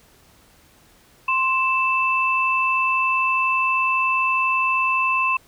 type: tone pair together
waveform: sine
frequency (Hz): 1048 / 2645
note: C6 / E7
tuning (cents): +2 / +5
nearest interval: octave + major third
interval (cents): 1603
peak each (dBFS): -20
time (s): 1.28-5.37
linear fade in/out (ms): 5
effects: pink hiss -54 dBFS RMS until 5.47 s